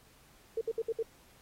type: tone bursts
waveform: sine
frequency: 451.4 Hz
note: A4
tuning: 44 cents sharp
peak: -29 dBFS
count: 5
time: 0.57-1.028 s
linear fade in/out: 5 ms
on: 42 ms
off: 62 ms
effects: pink hiss -62 dBFS RMS until 1.41 s + AAC 48 kbps